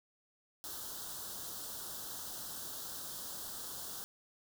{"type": "band-stop noise", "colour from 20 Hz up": "white", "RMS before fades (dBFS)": -44, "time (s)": [0.64, 4.04], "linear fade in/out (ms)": 0, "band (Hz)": [1600, 3200], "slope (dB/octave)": 48, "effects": []}